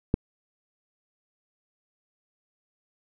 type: click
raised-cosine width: 3 ms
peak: -8 dBFS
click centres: 0.141 s
effects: none